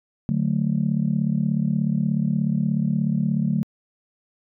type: chord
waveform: sine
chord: D major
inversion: none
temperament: just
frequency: 146.83 / 183.54 / 220.2 Hz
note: D3 / F#3 / A3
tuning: 0 / -14 / +2 cents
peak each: -23 dBFS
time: 0.29-3.63 s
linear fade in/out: 0 ms
effects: tanh soft clip ceiling -10 dBFS